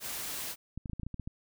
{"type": "noise", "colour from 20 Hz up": "white", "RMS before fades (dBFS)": -38, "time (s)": [0, 0.56], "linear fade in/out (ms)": 50}
{"type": "clicks", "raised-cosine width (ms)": 5, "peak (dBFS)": -26, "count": 10, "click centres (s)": [0.776, 0.858, 0.897, 0.933, 0.997, 1.033, 1.066, 1.143, 1.197, 1.275]}
{"effects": []}